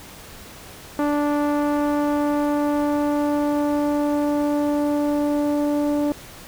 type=tone with low-pass filter sweep; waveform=sawtooth; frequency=292.6 Hz; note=D4; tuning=6 cents flat; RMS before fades=-21 dBFS; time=0.99-6.12 s; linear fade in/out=0 ms; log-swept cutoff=1200 to 620 Hz; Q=1.1; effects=pink hiss -41 dBFS RMS until 6.47 s